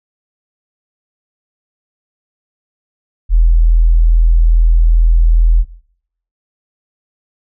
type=tone; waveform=sine; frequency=41.2 Hz; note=E1; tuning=in tune; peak=-5 dBFS; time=3.29-5.65 s; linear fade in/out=50 ms; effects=noise-tail reverb RT60 0.7 s tail -19 dB re dry